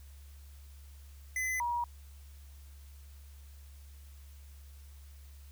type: tone pair in turn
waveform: square / sine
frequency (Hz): 2024 / 955.2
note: B6 / A#5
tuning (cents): +42 / +42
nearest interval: octave + minor second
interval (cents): 1300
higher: first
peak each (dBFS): -32 / -30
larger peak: second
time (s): 1.36-1.6 / 1.6-1.84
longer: neither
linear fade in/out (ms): 2
effects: added 70 Hz sine -49 dBFS peak until 5.51 s + white hiss -63 dBFS RMS until 5.51 s